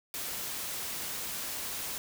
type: noise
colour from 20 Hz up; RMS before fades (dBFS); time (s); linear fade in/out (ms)
white; -37; 0.14-1.98; 0
effects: none